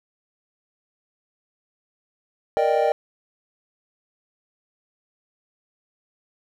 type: chord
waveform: triangle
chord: Eb major seventh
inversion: second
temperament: equal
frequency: 466.2 / 587.3 / 622.3 / 784 Hz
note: Bb4 / D5 / Eb5 / G5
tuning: 0 / 0 / 0 / 0 cents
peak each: -21 dBFS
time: 2.57-2.92 s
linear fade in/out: 0 ms
effects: none